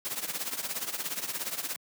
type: noise with tremolo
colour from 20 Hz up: white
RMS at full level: -31 dBFS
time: 0.05-1.76 s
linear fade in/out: 0 ms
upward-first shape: triangle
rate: 17 Hz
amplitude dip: 85%
effects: high-pass 150 Hz 12 dB/octave